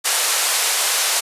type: band-pass noise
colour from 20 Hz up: white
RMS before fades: -19 dBFS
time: 0.04-1.21 s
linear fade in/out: 20 ms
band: 500 to 11000 Hz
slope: 24 dB/octave
effects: resampled to 32000 Hz